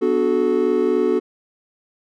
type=chord; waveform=triangle; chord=B minor seventh; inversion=none; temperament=equal with one note detuned; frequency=246.9 / 293.7 / 370 / 433.7 Hz; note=B3 / D4 / F#4 / A4; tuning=0 / 0 / 0 / -25 cents; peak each=-22 / -22 / -17 / -18 dBFS; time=0.01-1.2 s; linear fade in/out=20 ms; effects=none